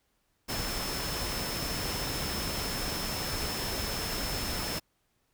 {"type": "tone in noise", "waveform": "sine", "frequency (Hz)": 5274, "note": "E8", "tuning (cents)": 0, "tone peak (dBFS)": -38, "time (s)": [0.48, 4.8], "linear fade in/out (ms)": 20, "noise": "pink", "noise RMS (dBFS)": -34, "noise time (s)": [0.48, 4.8], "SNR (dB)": -7, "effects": ["pink hiss -74 dBFS RMS until 5.33 s"]}